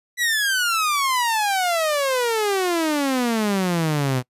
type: exponential sweep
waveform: sawtooth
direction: down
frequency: 1983 to 123.47 Hz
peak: -15 dBFS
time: 0.17-4.23 s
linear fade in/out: 50 ms
effects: noise-tail reverb RT60 0.1 s tail -23 dB re dry + resampled to 32000 Hz